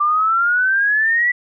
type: exponential sweep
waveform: sine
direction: up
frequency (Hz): 1174.7 to 1975.5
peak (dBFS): -13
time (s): 0-1.32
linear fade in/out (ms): 10
effects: none